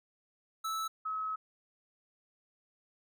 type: tone pair in turn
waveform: square / sine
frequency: 1310 / 1283.8 Hz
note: E6 / E6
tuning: -11 / -46 cents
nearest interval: unison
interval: 35 cents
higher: first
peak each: -34 / -33 dBFS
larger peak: second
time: 0.64-0.88 / 1.05-1.36 s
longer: second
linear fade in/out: 10 ms
effects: none